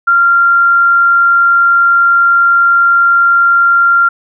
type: tone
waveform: sine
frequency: 1385 Hz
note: F6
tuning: 15 cents flat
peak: -5 dBFS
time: 0.07-4.09 s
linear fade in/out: 10 ms
effects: none